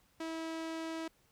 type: tone with low-pass filter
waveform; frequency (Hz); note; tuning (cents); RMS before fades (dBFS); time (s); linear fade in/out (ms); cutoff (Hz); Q
sawtooth; 324.5; E4; -27; -40; 0.2-1.08; 5; 7900; 0.58
effects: pink hiss -70 dBFS RMS until 1.31 s